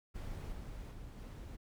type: noise with level steps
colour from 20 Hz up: brown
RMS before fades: -43 / -46 / -49 / -47 dBFS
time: 0.14-1.57 s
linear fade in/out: 20 ms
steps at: 0.52 / 0.91 / 1.17 s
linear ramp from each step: 5 ms
effects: none